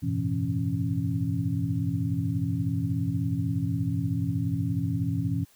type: tone cluster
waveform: sine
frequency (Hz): 94.1 / 106.5 / 123.1 / 166.9 / 274.7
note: F#2 / G#2 / B2 / E3 / C#4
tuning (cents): +30 / +44 / -5 / +22 / -16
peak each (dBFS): -34 / -31 / -30 / -30 / -32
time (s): 0.02-5.45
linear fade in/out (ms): 20
effects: white hiss -60 dBFS RMS until 5.55 s